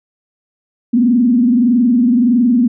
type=tone with frequency modulation; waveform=sine; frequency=242.2 Hz; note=B3; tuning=34 cents flat; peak=-8 dBFS; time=0.93-2.68 s; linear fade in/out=10 ms; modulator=21.6 Hz; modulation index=0.85; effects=none